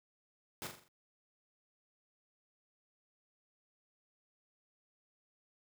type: noise with echo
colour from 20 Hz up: pink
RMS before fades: -42 dBFS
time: 0.62-0.67 s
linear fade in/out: 0 ms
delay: 42 ms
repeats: 5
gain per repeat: -6 dB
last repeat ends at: 0.88 s
effects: high-pass 80 Hz 12 dB/octave